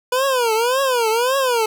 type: tone with vibrato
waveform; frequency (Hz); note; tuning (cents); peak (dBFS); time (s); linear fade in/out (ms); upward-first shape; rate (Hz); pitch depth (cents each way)
25% pulse; 490; B4; -14; -12; 0.12-1.66; 5; triangle; 1.8; 220
effects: none